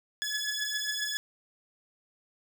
15% pulse beating tone pair, 1699 / 1706.4 Hz, G#6 / G#6, +39 / +46 cents, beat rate 7.4 Hz, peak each -27 dBFS, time 0.22-1.17 s, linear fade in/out 0 ms, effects none

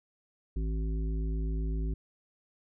harmonic tone, 53.9 Hz, A1, 35 cents flat, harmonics 1 / 3 / 5 / 7, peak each -29 / -39 / -43 / -46 dBFS, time 0.56-1.94 s, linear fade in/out 5 ms, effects none

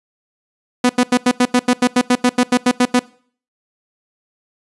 sawtooth tone bursts, 248 Hz, B3, 7 cents sharp, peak -6 dBFS, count 16, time 0.84-2.994 s, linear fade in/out 5 ms, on 54 ms, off 86 ms, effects noise-tail reverb RT60 0.5 s tail -22 dB re dry + resampled to 24000 Hz

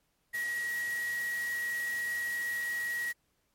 sine tone in noise, 1907 Hz, A#6, 39 cents sharp, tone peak -31 dBFS, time 0.33-3.13 s, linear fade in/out 20 ms, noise white, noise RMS -45 dBFS, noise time 0.33-3.13 s, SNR +11 dB, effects pink hiss -75 dBFS RMS until 3.54 s + MP3 64 kbps

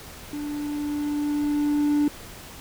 triangle tone with level ramp, 293.7 Hz, D4, in tune, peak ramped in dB -27 to -15 dBFS, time 0.33-2.08 s, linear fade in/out 2 ms, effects tanh soft clip ceiling -11 dBFS + pink hiss -42 dBFS RMS until 2.6 s

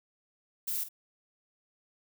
violet noise with echo, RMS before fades -33 dBFS, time 0.67-0.84 s, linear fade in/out 10 ms, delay 49 ms, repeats 1, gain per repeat -12 dB, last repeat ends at 0.889 s, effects none

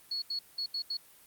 sine tone bursts at uneven times, 4365 Hz, C#8, 28 cents flat, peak -31 dBFS, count 5, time 0.11-0.22 / 0.3-0.39 / 0.58-0.66 / 0.74-0.82 / 0.9-0.97 s, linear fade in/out 5 ms, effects white hiss -58 dBFS RMS until 1.26 s + Opus 32 kbps

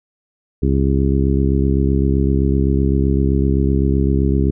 harmonic tone, 67.8 Hz, C#2, 38 cents flat, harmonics 1 / 2 / 3 / 4 / 5 / 6, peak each -16 / -19 / -21 / -22 / -23 / -24 dBFS, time 0.62-4.51 s, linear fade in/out 10 ms, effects none

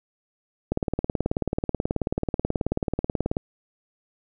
click train, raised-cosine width 2 ms, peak -10 dBFS, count 50, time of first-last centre 0.72-3.369 s, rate 18.5 Hz, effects none

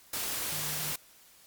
sine tone in noise, 151.3 Hz, D#3, 48 cents flat, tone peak -43 dBFS, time 0.52-0.93 s, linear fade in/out 5 ms, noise white, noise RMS -34 dBFS, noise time 0.13-0.96 s, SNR -12 dB, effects white hiss -58 dBFS RMS until 1.46 s + Opus 48 kbps

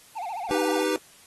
triangle tone with vibrato, 797 Hz, G5, 28 cents sharp, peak -28 dBFS, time 0.15-0.84 s, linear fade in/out 20 ms, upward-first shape sine, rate 14 Hz, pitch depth 230 cents each way
square chord, Eb augmented, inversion none, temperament equal with one note detuned, 311.1 / 392 / 491.9 Hz, Eb4 / G4 / B4, 0 / 0 / -7 cents, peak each -28 dBFS, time 0.51-0.96 s, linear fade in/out 0 ms
effects white hiss -53 dBFS RMS until 1.26 s + AAC 32 kbps

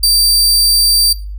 sawtooth tone, 4664 Hz, D8, 13 cents flat, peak -5 dBFS, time 0.03-1.13 s, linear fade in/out 5 ms, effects noise-tail reverb RT60 0.3 s tail -17 dB re dry + added 50 Hz sine -22 dBFS peak until 1.38 s

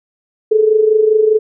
sine tone with amplitude modulation, 432.6 Hz, A4, 29 cents flat, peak -5 dBFS, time 0.51-1.39 s, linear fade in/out 10 ms, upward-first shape sine, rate 25 Hz, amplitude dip 65%, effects none

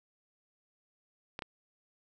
clicks, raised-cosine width 0.3 ms, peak -22 dBFS, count 2, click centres 1.391 / 1.422 s, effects none

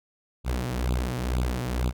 sawtooth beating tone pair, 60.9 / 63 Hz, B1 / B1, -24 / +35 cents, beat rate 2.1 Hz, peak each -24 dBFS, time 0.44-1.93 s, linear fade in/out 50 ms, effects none

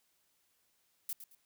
violet noise with echo, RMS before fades -38 dBFS, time 1.09-1.13 s, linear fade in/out 2 ms, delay 110 ms, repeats 2, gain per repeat -11 dB, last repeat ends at 1.35 s, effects white hiss -75 dBFS RMS until 1.45 s

